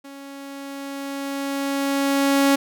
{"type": "tone with level ramp", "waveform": "sawtooth", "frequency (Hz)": 277.2, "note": "C#4", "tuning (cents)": 0, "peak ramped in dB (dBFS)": [-34, -10], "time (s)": [0.04, 2.56], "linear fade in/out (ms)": 10, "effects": []}